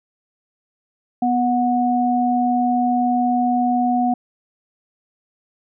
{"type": "tone pair together", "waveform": "sine", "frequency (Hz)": [246.4, 732], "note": ["B3", "F#5"], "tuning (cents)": [-4, -19], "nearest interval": "octave + perfect fifth", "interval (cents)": 1885, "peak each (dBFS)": -18, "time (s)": [1.22, 4.14], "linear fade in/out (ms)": 5, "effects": []}